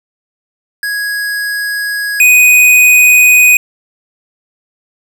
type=tone pair in turn; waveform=square; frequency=1661.2 / 2491 Hz; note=G#6 / D#7; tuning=0 / +1 cents; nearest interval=perfect fifth; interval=701 cents; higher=second; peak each=-15 / -4 dBFS; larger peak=second; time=0.83-2.2 / 2.2-3.57 s; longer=neither; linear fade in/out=2 ms; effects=none